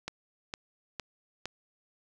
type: click train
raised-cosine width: 0.2 ms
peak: -18 dBFS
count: 4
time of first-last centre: 0.08-1.456 s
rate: 2.18 Hz
effects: none